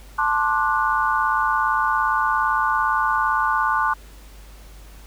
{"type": "chord", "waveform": "sine", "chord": "D dominant seventh", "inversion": "second", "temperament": "just", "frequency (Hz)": [881, 1057.2, 1174.7, 1468.3], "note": ["A5", "C6", "D6", "F#6"], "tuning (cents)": [2, 18, 0, -14], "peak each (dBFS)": -23, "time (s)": [0.18, 3.94], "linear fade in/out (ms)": 10, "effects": ["added 50 Hz sine -41 dBFS peak until 5.06 s", "pink hiss -49 dBFS RMS until 5.06 s"]}